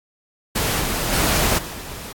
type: noise with level steps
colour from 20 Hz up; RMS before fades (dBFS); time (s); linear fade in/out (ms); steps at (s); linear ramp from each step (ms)
pink; -21 / -23 / -19 / -32 / -34; 0.55-2.13; 10; 0.79 / 1.12 / 1.57 / 1.73; 20
effects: AAC 64 kbps